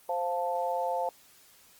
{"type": "chord", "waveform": "sine", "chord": "F major", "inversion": "second", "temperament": "equal", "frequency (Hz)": [523.3, 698.5, 880], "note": ["C5", "F5", "A5"], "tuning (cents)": [0, 0, 0], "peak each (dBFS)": -32, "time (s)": [0.09, 1.09], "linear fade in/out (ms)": 2, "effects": ["white hiss -58 dBFS RMS until 1.79 s", "Opus 24 kbps"]}